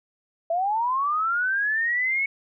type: linear sweep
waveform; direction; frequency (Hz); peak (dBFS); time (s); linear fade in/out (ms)
sine; up; 652 to 2217; -21; 0.5-2.26; 5
effects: none